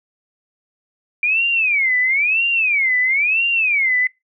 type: tone with vibrato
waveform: sine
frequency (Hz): 2353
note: D7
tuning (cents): +3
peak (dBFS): -14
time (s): 1.23-4.07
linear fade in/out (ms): 2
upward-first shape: sine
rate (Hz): 1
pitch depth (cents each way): 290
effects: noise-tail reverb RT60 0.2 s tail -22 dB re dry